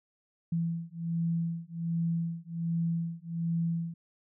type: beating tone pair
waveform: sine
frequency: 166.6 / 167.9 Hz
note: E3 / E3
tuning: +19 / +32 cents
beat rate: 1.3 Hz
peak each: -32 / -32 dBFS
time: 0.52-3.94 s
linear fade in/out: 5 ms
effects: none